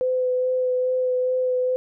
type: tone with vibrato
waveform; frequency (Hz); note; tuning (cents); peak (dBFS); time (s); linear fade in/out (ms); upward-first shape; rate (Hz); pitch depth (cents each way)
sine; 507; B4; +45; -19; 0.01-1.76; 0; sine; 2.4; 13
effects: none